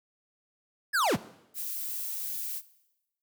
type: linear sweep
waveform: square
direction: down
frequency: 1760 to 51.1 Hz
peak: -24 dBFS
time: 0.93-1.17 s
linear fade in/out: 20 ms
type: noise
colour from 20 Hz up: violet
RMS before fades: -35 dBFS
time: 1.54-2.62 s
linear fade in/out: 50 ms
effects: noise-tail reverb RT60 0.9 s tail -18 dB re dry